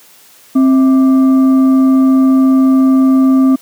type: tone with frequency modulation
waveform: sine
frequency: 264.2 Hz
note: C4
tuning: 17 cents sharp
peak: -5 dBFS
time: 0.55-3.56 s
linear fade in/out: 10 ms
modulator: 914 Hz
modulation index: 0.22
effects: white hiss -43 dBFS RMS until 3.61 s + high-pass 150 Hz 12 dB/octave